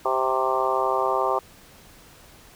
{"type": "harmonic tone with a mistuned harmonic", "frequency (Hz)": 130.81, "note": "C3", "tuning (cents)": 0, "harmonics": [3, 4, 5, 6, 7, 8, 9], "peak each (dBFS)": [-28, -28, -28, -28, -28, -28, -28], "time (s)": [0.05, 1.39], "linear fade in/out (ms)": 5, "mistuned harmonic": 8, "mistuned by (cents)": 21, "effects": ["pink hiss -50 dBFS RMS until 2.55 s"]}